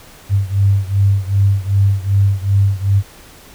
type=beating tone pair; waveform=sine; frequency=98 / 100.6 Hz; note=G2 / G2; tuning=0 / +45 cents; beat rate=2.6 Hz; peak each=-13 / -15 dBFS; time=0.29-3.03 s; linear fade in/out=50 ms; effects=pink hiss -41 dBFS RMS until 3.54 s